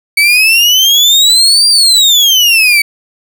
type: exponential two-way sweep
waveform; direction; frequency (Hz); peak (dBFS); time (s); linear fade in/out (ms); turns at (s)
35% pulse; up then down; 2258 to 4776 to 2258; -3; 0.17-2.82; 5; 1.68
effects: 7-bit